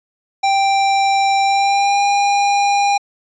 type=tone with pitch glide; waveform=square; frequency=786 to 806.7 Hz; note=G5 to G5; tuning=+4 to +49 cents; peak=-13 dBFS; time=0.43-2.98 s; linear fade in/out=10 ms; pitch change=+45 cents; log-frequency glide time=1.41-2.03 s; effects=resampled to 16000 Hz

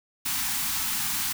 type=band-stop noise; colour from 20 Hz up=white; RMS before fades=-28 dBFS; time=0.25-1.33 s; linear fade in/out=10 ms; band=310 to 760 Hz; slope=96 dB/octave; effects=none

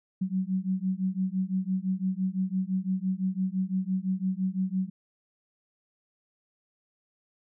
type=beating tone pair; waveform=sine; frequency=185 / 190.9 Hz; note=F#3 / G3; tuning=0 / -46 cents; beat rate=5.9 Hz; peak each=-29 dBFS; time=0.21-4.9 s; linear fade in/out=10 ms; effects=none

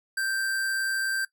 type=tone with amplitude modulation; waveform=square; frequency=1568 Hz; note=G6; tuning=in tune; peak=-25 dBFS; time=0.17-1.25 s; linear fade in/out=5 ms; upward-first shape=sine; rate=119 Hz; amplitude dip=30%; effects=noise-tail reverb RT60 0.1 s tail -17 dB re dry

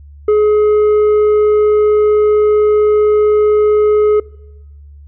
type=tone with tanh clipping; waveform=sine; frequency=422.2 Hz; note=G#4; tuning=29 cents sharp; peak=-8 dBFS; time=0.28-4.2 s; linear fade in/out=5 ms; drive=5 dB; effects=noise-tail reverb RT60 1.0 s tail -23 dB re dry + added 72 Hz sine -34 dBFS peak until 5.07 s

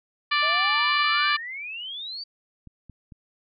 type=harmonic tone; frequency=587.3 Hz; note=D5; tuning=in tune; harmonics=2 / 3 / 4 / 5 / 6 / 7 / 8; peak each=-24 / -26 / -26 / -29 / -34 / -31 / -36 dBFS; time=0.31-1.37 s; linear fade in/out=10 ms
type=exponential sweep; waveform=sine; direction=up; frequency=606 to 4683 Hz; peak=-32 dBFS; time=0.42-2.24 s; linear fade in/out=10 ms
type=clicks; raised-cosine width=5 ms; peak=-32 dBFS; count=3; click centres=2.673 / 2.897 / 3.122 s
effects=none

